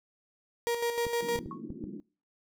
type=tone with tremolo; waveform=35% pulse; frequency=471.4 Hz; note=A#4; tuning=19 cents sharp; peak=-25 dBFS; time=0.67-1.39 s; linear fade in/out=0 ms; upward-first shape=square; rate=6.5 Hz; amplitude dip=50%
type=clicks; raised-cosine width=3 ms; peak=-26 dBFS; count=6; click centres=1.067 / 1.357 / 1.389 / 1.46 / 1.704 / 1.84 s
type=band-pass noise; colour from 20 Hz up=white; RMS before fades=-42 dBFS; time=1.22-2 s; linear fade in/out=0 ms; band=160 to 340 Hz; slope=48 dB/octave
type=tone with exponential decay; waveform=sine; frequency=1102 Hz; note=C#6; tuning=11 cents flat; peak=-35 dBFS; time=1.51-1.63 s; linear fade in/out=2 ms; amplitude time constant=25 ms
effects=noise-tail reverb RT60 0.4 s tail -24 dB re dry